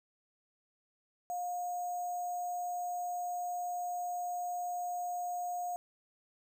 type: tone with sample-and-hold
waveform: sine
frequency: 711 Hz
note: F5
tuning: 31 cents sharp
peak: -34 dBFS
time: 1.3-5.76 s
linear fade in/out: 0 ms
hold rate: 7350 Hz
effects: none